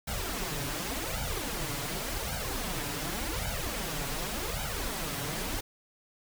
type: noise with flanger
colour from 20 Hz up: pink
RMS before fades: -34 dBFS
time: 0.07-5.61 s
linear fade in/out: 10 ms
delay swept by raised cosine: 1.3 to 7.1 ms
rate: 0.88 Hz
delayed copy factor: +0.8
effects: none